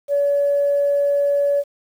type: tone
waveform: sine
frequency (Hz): 569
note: C#5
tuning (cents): +45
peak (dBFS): -14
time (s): 0.08-1.64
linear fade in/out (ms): 50
effects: tanh soft clip ceiling -10 dBFS + 8-bit